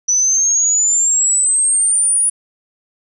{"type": "exponential sweep", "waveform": "sine", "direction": "up", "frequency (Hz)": [5920, 9780], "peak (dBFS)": -11, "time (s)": [0.08, 2.3], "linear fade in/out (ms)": 10, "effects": []}